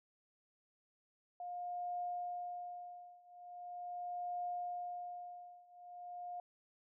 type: tone with tremolo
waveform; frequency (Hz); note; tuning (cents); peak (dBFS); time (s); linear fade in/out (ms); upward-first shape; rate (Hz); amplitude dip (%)
sine; 710; F5; +28; -37; 1.4-6.4; 2; triangle; 0.41; 95
effects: none